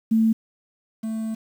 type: tone pair in turn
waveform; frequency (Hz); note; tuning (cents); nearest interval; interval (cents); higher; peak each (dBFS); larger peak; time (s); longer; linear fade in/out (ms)
sine / triangle; 222.9 / 221.6; A3 / A3; +23 / +13; unison; 10; first; -15 / -23; first; 0.11-0.33 / 1.03-1.35; second; 10
effects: 8-bit